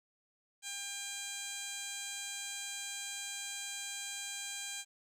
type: tone with band-pass filter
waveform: 15% pulse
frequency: 801 Hz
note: G5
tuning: 37 cents sharp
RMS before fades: -42 dBFS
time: 0.62-4.85 s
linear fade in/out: 50 ms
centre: 6300 Hz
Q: 1.9
effects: 12-bit